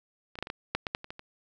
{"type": "clicks", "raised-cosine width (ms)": 0.3, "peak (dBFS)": [-28, -20, -15, -24, -17, -11, -15, -12, -26, -23, -27], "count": 11, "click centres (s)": [0.355, 0.388, 0.426, 0.471, 0.501, 0.75, 0.868, 0.949, 1.044, 1.105, 1.194], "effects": []}